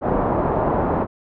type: low-pass noise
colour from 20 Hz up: white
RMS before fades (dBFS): -20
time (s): 0.01-1.07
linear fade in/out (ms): 50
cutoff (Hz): 910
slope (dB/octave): 24
effects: none